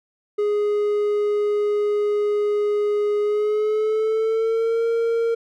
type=tone with pitch glide; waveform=triangle; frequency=415.3 to 460.8 Hz; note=G#4 to A#4; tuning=0 to -20 cents; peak=-16 dBFS; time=0.38-5.35 s; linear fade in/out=10 ms; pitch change=+180 cents; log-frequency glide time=3.21-4.86 s; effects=none